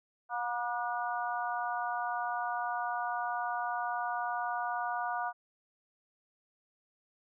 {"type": "harmonic tone with a mistuned harmonic", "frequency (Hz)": 239.8, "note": "A#3", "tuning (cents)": 49, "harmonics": [3, 4, 5, 6], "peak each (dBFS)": [-35, -37, -39, -39], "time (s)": [0.29, 5.33], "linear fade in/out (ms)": 50, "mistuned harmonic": 6, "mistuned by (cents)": 22, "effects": []}